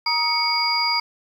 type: tone cluster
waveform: sine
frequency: 942 / 1254 / 2226 / 4825 Hz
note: A#5 / D#6 / C#7 / D8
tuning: +18 / +13 / +7 / +46 cents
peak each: -24 / -30 / -25 / -21 dBFS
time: 0.06-1 s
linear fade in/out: 5 ms
effects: 8-bit